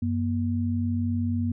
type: tone pair together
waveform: sine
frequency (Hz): 94.6 / 238.4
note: F#2 / A#3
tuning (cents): +39 / +39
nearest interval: octave + major third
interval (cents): 1600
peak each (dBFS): -26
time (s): 0.02-1.52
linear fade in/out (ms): 5
effects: none